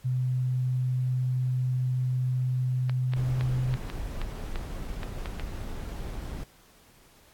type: tone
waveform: sine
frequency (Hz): 127.2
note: C3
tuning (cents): -48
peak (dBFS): -24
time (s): 0.04-3.77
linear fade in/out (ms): 20
type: clicks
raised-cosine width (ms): 0.3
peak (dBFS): -21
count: 10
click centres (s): 2.896 / 3.136 / 3.41 / 3.74 / 3.9 / 4.216 / 4.558 / 5.032 / 5.258 / 5.397
type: noise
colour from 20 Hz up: brown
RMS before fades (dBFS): -35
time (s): 3.16-6.44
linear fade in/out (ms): 5
effects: pink hiss -58 dBFS RMS until 7.33 s + AAC 64 kbps